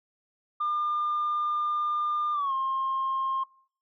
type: tone with pitch glide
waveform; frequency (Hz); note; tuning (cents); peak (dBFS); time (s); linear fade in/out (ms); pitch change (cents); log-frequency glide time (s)
sine; 1203 to 1065.6; D6 to C6; +41 to +31; -24; 0.6-3.44; 10; -210; 2.33-2.53
effects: noise-tail reverb RT60 0.5 s tail -22 dB re dry + tanh soft clip ceiling -22 dBFS